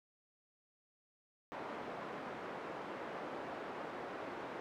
pink band-pass noise, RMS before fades -45 dBFS, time 1.52-4.6 s, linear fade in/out 0 ms, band 320 to 1400 Hz, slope 12 dB/octave, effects none

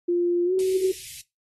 sine tone with pitch glide, 349.2 to 376.4 Hz, F4 to F#4, 0 to +30 cents, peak -19 dBFS, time 0.08-0.92 s, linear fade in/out 10 ms, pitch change +130 cents, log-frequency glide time 0.45-0.54 s
white band-stop noise, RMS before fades -39 dBFS, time 0.59-1.21 s, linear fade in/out 0 ms, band 160 to 2100 Hz, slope 48 dB/octave
effects noise-tail reverb RT60 0.2 s tail -19 dB re dry + AAC 32 kbps

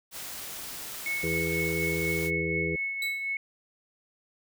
white noise, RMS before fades -39 dBFS, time 0.11-2.31 s, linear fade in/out 50 ms
sine tone with tremolo, 2200 Hz, C#7, 14 cents flat, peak -27 dBFS, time 1.06-3.37 s, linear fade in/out 2 ms, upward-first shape triangle, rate 4.1 Hz, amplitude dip 45%
harmonic tone, 82.41 Hz, E2, in tune, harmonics 1 / 2 / 4 / 5 / 6, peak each -38 / -33 / -35 / -33 / -36 dBFS, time 1.23-2.76 s, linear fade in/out 5 ms
sawtooth tone with exponential decay, 3951 Hz, B7, in tune, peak -28 dBFS, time 3.02-3.35 s, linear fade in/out 2 ms, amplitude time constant 70 ms
effects none

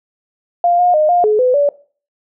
sine tone with pitch steps, 698 / 714 / 613 / 706 / 425.8 / 504 / 575 Hz, F5 / F5 / D#5 / F5 / G#4 / B4 / D5, -1 / +38 / -26 / +19 / +43 / +35 / -37 cents, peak -9 dBFS, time 0.64-1.69 s, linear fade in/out 2 ms, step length 150 ms, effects noise-tail reverb RT60 0.4 s tail -19 dB re dry

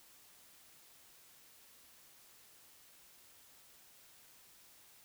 silence, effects white hiss -62 dBFS RMS until 5.04 s

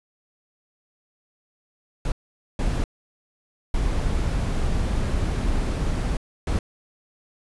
brown noise bursts at uneven times, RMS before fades -23 dBFS, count 4, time 2.05-2.12 / 2.59-2.84 / 3.74-6.17 / 6.47-6.59 s, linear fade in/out 2 ms, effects resampled to 24000 Hz

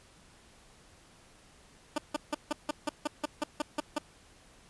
15% pulse tone bursts, 298.3 Hz, D4, 27 cents sharp, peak -22 dBFS, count 12, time 1.96-3.984 s, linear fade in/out 5 ms, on 22 ms, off 160 ms, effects pink hiss -59 dBFS RMS until 4.69 s + resampled to 24000 Hz

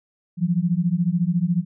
sine beating tone pair, 167.2 / 181.2 Hz, E3 / F#3, +25 / -36 cents, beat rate 14 Hz, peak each -21 dBFS, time 0.37-1.65 s, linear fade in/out 50 ms, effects none

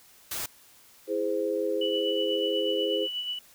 white noise, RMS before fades -33 dBFS, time 0.31-0.46 s, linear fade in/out 5 ms
sine chord, E augmented, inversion none, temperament equal with one note detuned, 329.6 / 415.3 / 517.5 Hz, E4 / G#4 / B#4, 0 / 0 / -19 cents, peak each -32 / -29 / -29 dBFS, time 1.07-3.08 s, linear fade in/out 50 ms
sine tone with tremolo, 2960 Hz, F#7, in tune, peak -28 dBFS, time 1.81-3.39 s, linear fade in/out 5 ms, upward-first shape sine, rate 8.2 Hz, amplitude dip 45%
effects white hiss -56 dBFS RMS until 3.54 s

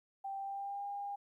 sine tone with pitch glide, 784 to 806.5 Hz, G5 to G5, 0 to +49 cents, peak -38 dBFS, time 0.24-1.16 s, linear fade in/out 10 ms, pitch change +49 cents, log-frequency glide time 0.38-0.85 s, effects 13-bit

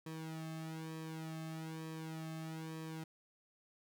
sawtooth tone with flanger, 160 Hz, D#3, 49 cents sharp, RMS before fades -45 dBFS, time 0.06-3.04 s, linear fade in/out 5 ms, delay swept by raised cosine 1.4 to 2.09 ms, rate 1.1 Hz, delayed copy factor -0.8, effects none

